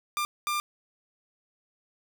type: tone bursts at uneven times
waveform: sawtooth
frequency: 1194 Hz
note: D6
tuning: 28 cents sharp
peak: -23 dBFS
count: 2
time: 0.17-0.25 / 0.47-0.6 s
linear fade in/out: 0 ms
effects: none